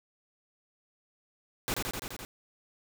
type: noise with echo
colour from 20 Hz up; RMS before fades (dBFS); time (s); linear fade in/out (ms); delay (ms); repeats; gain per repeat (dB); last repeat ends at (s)
pink; -31; 1.68-1.74; 0; 85; 6; -2; 2.25
effects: none